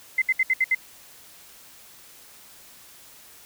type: tone bursts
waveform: sine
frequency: 2061 Hz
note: C7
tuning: 27 cents flat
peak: -17 dBFS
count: 6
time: 0.18-0.749 s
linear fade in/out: 5 ms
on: 39 ms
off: 67 ms
effects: white hiss -49 dBFS RMS until 3.45 s